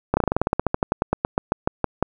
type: slowing click train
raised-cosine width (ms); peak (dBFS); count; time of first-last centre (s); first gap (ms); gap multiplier
1; -4; 23; 0.14-2.026; 30; 1.09
effects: none

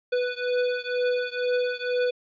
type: beating tone pair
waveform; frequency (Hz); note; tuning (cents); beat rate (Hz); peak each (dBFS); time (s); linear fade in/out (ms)
square; 493.9 / 496; B4 / B4; 0 / +7; 2.1; -27 / -28; 0.12-2.11; 10
effects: resampled to 11025 Hz + 10-bit

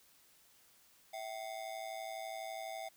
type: ring-modulated tone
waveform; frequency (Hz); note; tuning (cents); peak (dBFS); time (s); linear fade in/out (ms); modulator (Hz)
square; 712; F5; +33; -39; 1.13-2.89; 10; 56
effects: white hiss -66 dBFS RMS until 2.96 s

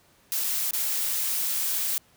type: noise with dropouts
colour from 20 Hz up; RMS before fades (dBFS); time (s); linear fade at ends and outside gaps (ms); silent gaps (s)
blue; -27; 0.32-1.98; 0; 0.438-0.442 / 0.709-0.734
effects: pink hiss -60 dBFS RMS until 2.16 s + high-pass 60 Hz 12 dB/octave

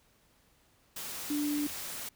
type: tone in noise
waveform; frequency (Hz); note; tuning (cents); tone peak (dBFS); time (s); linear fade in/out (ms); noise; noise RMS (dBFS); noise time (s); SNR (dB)
sine; 293.7; D4; 0; -29; 1.3-1.67; 5; white; -40; 0.96-2.09; +8
effects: pink hiss -67 dBFS RMS until 2.15 s

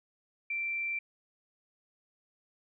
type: tone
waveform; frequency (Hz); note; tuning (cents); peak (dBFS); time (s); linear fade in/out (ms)
sine; 2349; D7; 0; -31; 0.5-0.99; 5
effects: none

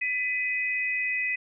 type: tone pair together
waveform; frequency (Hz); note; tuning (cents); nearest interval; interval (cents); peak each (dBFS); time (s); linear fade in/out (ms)
sine; 1998.5 / 2518; B6 / D#7; +20 / +20; major third; 400; -28; 0.01-1.36; 10
effects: none

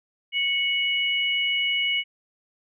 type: tone pair together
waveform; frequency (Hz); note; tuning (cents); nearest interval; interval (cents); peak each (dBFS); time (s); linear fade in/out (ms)
sine; 2217 / 2923; C#7 / F#7; 0 / -22; perfect fourth; 478; -24; 0.32-2.04; 50
effects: none

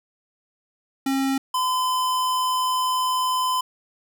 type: tone pair in turn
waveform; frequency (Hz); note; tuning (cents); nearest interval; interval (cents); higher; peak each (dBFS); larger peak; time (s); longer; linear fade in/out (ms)
square; 269.8 / 1018.6; C#4 / C6; -47 / -47; octave + major seventh; 2300; second; -21; neither; 1.06-1.38 / 1.54-3.61; second; 5
effects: none

